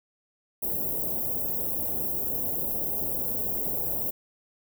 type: band-stop noise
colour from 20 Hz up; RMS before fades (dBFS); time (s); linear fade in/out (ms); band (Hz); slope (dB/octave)
white; -29; 0.62-4.11; 10; 640 to 14000; 24
effects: none